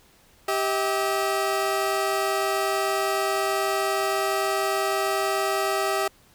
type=tone pair together; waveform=20% pulse; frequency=392 / 642.8 Hz; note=G4 / E5; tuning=0 / -44 cents; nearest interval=major sixth; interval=856 cents; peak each=-20 / -21 dBFS; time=0.48-6.08 s; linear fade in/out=5 ms; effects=pink hiss -57 dBFS RMS until 6.34 s